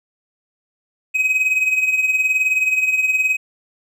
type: tone with tremolo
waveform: triangle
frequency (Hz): 2529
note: D#7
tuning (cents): +28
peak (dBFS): -10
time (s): 1.14-3.37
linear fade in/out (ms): 20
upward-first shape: triangle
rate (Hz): 19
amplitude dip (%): 70
effects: none